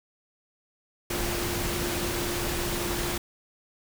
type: tone in noise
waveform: sine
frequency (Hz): 349.5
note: F4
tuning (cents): +1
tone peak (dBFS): -33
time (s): 1.1-3.18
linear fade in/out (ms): 5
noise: pink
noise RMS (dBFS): -30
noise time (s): 1.1-3.18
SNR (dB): -6
effects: none

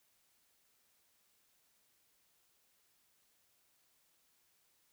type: silence
effects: white hiss -74 dBFS RMS until 4.92 s

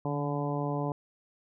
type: harmonic tone with a mistuned harmonic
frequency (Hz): 144.1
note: D3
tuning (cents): -33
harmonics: 1 / 2 / 3 / 4 / 5 / 6 / 7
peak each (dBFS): -32 / -35 / -37 / -38 / -39 / -40 / -40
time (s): 0.05-0.92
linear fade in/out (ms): 2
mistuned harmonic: 1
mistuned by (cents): +43
effects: none

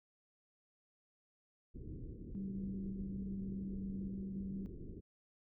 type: low-pass noise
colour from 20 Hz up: pink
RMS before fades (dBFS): -48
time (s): 1.74-5.01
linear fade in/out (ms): 20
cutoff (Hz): 410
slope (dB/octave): 48
type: tone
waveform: sine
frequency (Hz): 193.7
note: G3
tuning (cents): -20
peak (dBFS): -40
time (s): 2.35-4.66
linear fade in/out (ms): 0
effects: none

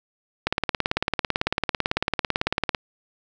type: click train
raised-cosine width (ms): 0.3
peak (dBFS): -5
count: 42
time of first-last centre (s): 0.47-2.748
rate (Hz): 18
effects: none

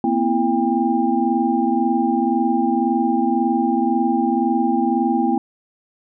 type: tone cluster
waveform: sine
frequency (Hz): 233.8 / 255.7 / 332.4 / 800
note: A#3 / C4 / E4 / G5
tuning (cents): +5 / -40 / +15 / +35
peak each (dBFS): -21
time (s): 0.04-5.38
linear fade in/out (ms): 2
effects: none

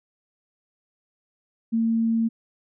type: tone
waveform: sine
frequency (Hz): 227.1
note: A#3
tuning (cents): -45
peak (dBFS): -19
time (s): 1.72-2.29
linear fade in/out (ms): 20
effects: none

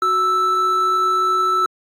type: tone pair together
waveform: triangle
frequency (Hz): 370 / 1318.5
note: F#4 / E6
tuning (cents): 0 / 0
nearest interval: octave + minor seventh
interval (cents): 2200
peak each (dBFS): -24 / -13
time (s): 0.02-1.66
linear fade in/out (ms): 2
effects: AAC 48 kbps

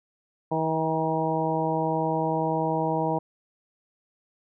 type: harmonic tone with a mistuned harmonic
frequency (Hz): 160.1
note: D#3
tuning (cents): +50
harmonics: 1 / 2 / 3 / 4 / 5 / 6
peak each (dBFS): -30 / -30 / -30 / -30 / -30 / -30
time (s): 0.51-3.19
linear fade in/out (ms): 10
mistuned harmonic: 6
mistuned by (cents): -19
effects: none

